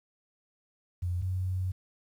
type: tone pair in turn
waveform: sine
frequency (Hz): 88.8 / 92.54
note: F2 / F#2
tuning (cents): +29 / +1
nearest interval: minor second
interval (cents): 72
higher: second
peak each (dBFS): -28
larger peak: neither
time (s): 1.02-1.22 / 1.22-1.72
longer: second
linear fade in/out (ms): 10
effects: 10-bit